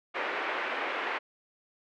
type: band-pass noise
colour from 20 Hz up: white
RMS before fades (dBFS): -33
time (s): 0.14-1.19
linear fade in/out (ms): 20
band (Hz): 330 to 2300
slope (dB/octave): 24
effects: none